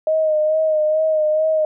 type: tone with vibrato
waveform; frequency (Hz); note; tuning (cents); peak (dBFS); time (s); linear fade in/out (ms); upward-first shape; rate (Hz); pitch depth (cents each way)
sine; 622.3; D#5; 0; -14; 0.07-1.65; 2; sine; 2.3; 32
effects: none